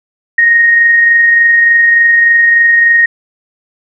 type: tone with amplitude modulation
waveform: sine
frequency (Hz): 1864.7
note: A#6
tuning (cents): 0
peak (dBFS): -3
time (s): 0.38-3.06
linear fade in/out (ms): 5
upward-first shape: sine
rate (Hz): 23.4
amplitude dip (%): 25
effects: none